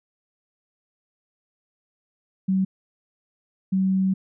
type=tone bursts at uneven times; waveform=sine; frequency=190 Hz; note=F#3; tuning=46 cents sharp; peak=-18 dBFS; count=2; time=2.48-2.65 / 3.72-4.14 s; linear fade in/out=10 ms; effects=none